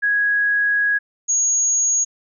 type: tone pair in turn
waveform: sine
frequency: 1660 / 6640 Hz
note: G#6 / G#8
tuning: -1 / -1 cents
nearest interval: 2 octaves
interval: 2400 cents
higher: second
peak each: -15 dBFS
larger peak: neither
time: 0.02-0.99 / 1.28-2.05 s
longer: first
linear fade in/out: 20 ms
effects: none